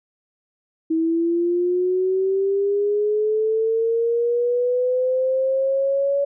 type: linear sweep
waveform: sine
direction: up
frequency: 320.6 to 565 Hz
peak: -17 dBFS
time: 0.9-6.25 s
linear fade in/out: 10 ms
effects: none